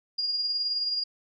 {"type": "tone with tremolo", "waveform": "sine", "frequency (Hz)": 4837, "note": "D#8", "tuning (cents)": -50, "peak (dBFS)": -24, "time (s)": [0.18, 1.04], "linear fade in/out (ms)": 10, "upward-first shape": "sine", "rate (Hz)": 19, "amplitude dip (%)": 40, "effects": []}